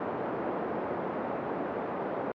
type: band-pass noise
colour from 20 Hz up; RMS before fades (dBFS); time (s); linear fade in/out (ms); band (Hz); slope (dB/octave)
white; -33; 0-2.32; 5; 220 to 670; 12
effects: low-pass 2000 Hz 12 dB/octave + MP3 64 kbps